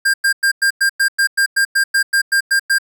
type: tone bursts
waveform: square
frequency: 1600 Hz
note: G6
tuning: 35 cents sharp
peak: -12 dBFS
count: 15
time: 0.05-2.785 s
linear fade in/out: 10 ms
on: 89 ms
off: 100 ms
effects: none